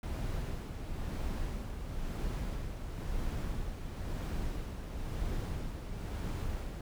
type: noise with tremolo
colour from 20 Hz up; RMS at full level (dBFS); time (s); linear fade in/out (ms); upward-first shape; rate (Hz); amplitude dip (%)
brown; -35; 0.03-6.81; 2; sine; 0.99; 45
effects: none